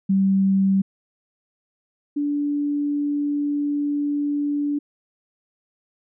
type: tone pair in turn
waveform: sine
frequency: 193.6 / 290.1 Hz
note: G3 / D4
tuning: -21 / -21 cents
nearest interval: perfect fifth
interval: 700 cents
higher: second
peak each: -15 / -20 dBFS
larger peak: first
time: 0.09-0.82 / 2.16-4.79 s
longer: second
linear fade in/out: 10 ms
effects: none